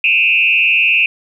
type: tone with frequency modulation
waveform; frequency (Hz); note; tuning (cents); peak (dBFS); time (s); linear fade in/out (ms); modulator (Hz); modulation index
sine; 2576; E7; -41; -9; 0.04-1.06; 2; 141; 1.3
effects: 8-bit